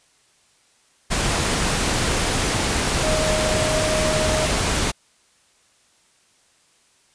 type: tone in noise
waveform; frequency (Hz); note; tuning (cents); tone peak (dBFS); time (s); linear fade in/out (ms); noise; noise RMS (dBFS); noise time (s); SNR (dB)
sine; 622.3; D#5; 0; -22; 3.02-4.47; 20; pink; -21; 1.1-4.92; -4
effects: white hiss -59 dBFS RMS until 7.14 s + resampled to 22050 Hz